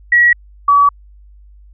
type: tone pair in turn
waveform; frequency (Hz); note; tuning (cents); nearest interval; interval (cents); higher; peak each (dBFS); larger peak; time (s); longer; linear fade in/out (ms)
sine; 1919 / 1141; A#6 / C#6; +50 / +50; major sixth; 900; first; -6; neither; 0.12-0.33 / 0.68-0.89; neither; 5
effects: added 50 Hz sine -39 dBFS peak until 1.73 s

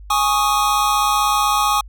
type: chord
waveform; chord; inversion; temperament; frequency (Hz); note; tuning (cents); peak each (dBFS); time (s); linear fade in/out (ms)
square; Ab suspended fourth; none; equal; 830.6 / 1108.7 / 1244.5; Ab5 / Db6 / Eb6; 0 / 0 / 0; -20; 0.1-1.81; 5
effects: added 50 Hz sine -35 dBFS peak until 1.88 s

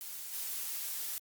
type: noise with level steps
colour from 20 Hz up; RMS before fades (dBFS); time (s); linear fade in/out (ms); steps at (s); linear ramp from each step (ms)
blue; -43 / -38; 0.01-1.18; 0; 0.32; 20
effects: Opus 48 kbps

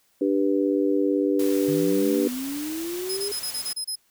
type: harmonic tone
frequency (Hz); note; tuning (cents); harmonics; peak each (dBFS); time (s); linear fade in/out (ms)
98; G2; 0; 3 / 4 / 5; -22 / -24 / -26; 0.21-2.28; 5
type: noise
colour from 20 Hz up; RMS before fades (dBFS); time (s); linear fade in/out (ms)
white; -37; 1.39-3.73; 5
type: linear sweep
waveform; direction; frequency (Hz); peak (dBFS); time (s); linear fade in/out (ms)
sine; up; 146.83 to 411.4; -28; 1.68-3.32; 5
type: tone bursts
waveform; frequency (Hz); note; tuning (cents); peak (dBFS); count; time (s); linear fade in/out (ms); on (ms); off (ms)
20% pulse; 5100; D#8; +42; -22; 8; 3.09-3.958; 10; 84; 28
effects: white hiss -65 dBFS RMS until 4.1 s

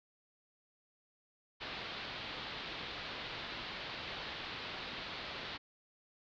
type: low-pass noise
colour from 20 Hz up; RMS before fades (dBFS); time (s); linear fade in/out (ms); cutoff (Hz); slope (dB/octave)
white; -44; 1.6-5.58; 20; 4300; 48
effects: none

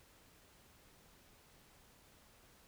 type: silence
effects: pink hiss -65 dBFS RMS until 2.67 s

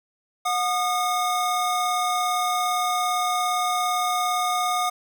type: tone pair together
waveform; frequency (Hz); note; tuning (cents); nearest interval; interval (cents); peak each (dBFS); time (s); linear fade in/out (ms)
square; 726.3 / 1223; F#5 / D#6; -32 / -30; major sixth; 902; -25; 0.45-4.9; 10
effects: none

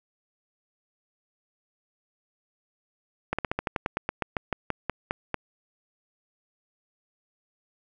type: slowing click train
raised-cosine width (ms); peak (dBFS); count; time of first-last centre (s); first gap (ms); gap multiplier
0.5; -11; 17; 3.33-5.343; 56; 1.1
effects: none

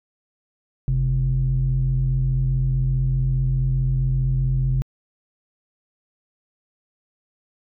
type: tone pair together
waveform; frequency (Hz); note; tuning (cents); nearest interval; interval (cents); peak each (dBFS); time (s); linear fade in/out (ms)
sine; 46.35 / 131.1; F#1 / C3; +4 / +4; octave + tritone; 1800; -21 / -18; 0.88-4.82; 0
effects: tanh soft clip ceiling -12 dBFS

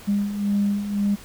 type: beating tone pair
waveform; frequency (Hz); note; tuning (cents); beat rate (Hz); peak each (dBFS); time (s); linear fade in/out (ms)
sine; 201.3 / 203.2; G3 / G#3; +46 / -38; 1.9; -26 / -20; 0.07-1.16; 20
effects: tanh soft clip ceiling -13 dBFS + pink hiss -44 dBFS RMS until 1.24 s

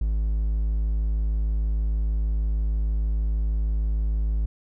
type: tone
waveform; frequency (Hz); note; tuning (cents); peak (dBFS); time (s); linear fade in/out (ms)
triangle; 53.2; G#1; +42; -19; 0.01-4.46; 5
effects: none

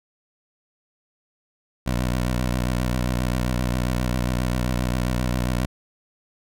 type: tone with vibrato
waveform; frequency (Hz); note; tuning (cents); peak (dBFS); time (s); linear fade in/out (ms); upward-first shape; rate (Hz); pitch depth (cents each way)
15% pulse; 61.74; B1; 0; -15; 1.86-5.66; 10; sine; 7.5; 65
effects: none

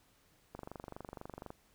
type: click train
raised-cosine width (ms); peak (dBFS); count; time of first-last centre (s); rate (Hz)
1; -30; 24; 0.55-1.504; 24.1
effects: pink hiss -69 dBFS RMS until 1.74 s

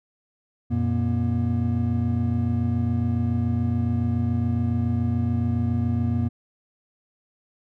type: tone cluster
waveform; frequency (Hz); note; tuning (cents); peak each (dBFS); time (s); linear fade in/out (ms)
triangle; 90.4 / 117.5 / 238.2; F#2 / A#2 / A#3; -40 / +14 / +38; -23; 0.7-6.29; 20
effects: none

